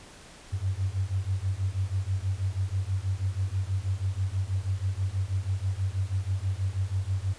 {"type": "beating tone pair", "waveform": "sine", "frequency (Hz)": [92.5, 98.7], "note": ["F#2", "G2"], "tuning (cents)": [0, 12], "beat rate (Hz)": 6.2, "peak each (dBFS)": -29, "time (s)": [0.52, 7.34], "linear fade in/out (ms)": 20, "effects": ["pink hiss -49 dBFS RMS until 7.38 s", "resampled to 22050 Hz"]}